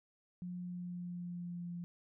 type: tone with pitch glide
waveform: sine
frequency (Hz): 178.5 to 173.62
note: F3 to F3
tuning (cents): +38 to -10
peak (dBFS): -40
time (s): 0.42-1.84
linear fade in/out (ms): 0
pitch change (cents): -48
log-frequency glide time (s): 0.58-1.72
effects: none